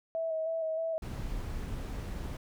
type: tone with vibrato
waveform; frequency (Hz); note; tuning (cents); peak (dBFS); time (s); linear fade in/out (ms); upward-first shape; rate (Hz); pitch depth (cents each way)
sine; 646; E5; -35; -30; 0.15-0.98; 0; square; 3.2; 21
type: noise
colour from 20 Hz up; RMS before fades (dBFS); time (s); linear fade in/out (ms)
brown; -37; 1.02-2.37; 5
effects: none